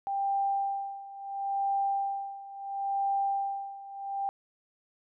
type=tone with tremolo; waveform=sine; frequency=791 Hz; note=G5; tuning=15 cents sharp; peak=-25 dBFS; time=0.07-4.29 s; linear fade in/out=0 ms; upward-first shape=sine; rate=0.73 Hz; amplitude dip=85%; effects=none